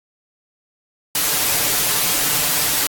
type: noise with comb filter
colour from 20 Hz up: white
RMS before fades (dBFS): -18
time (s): 1.15-2.87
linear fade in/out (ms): 2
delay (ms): 6.8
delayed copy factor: +0.6
effects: AAC 64 kbps